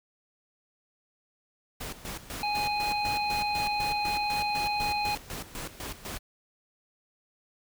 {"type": "noise with tremolo", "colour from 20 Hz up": "pink", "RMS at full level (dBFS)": -37, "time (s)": [1.8, 6.19], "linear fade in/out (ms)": 10, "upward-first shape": "square", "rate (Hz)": 4, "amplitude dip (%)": 75}
{"type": "harmonic tone", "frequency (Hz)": 830.6, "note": "G#5", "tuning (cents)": 0, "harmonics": [1, 3, 5], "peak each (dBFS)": [-28, -33, -35], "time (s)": [2.43, 5.15], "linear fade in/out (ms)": 2}
{"effects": []}